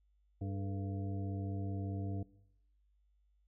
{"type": "harmonic tone with a mistuned harmonic", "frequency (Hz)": 98, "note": "G2", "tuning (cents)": 0, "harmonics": [1, 2, 3, 4, 5, 7], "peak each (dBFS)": [-37, -46, -44, -52, -54, -53], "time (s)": [0.41, 2.23], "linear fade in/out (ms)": 5, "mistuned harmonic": 4, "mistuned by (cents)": 140, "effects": ["noise-tail reverb RT60 0.8 s tail -20 dB re dry", "added 50 Hz sine -69 dBFS peak until 3.47 s"]}